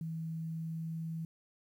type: tone with pitch glide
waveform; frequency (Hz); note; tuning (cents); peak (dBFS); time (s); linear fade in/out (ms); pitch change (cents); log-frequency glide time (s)
sine; 162 to 162.94; E3 to E3; -30 to -20; -36; 0.01-1.25; 2; +10; 0.37-0.99
effects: 11-bit